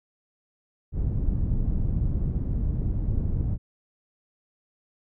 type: low-pass noise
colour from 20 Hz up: pink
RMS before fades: -25 dBFS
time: 0.92-3.58 s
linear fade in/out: 50 ms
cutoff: 150 Hz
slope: 12 dB/octave
effects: none